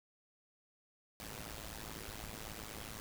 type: noise with amplitude modulation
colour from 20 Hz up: pink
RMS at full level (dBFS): -43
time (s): 1.2-3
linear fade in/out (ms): 0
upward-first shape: sine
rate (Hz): 108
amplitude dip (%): 90
effects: none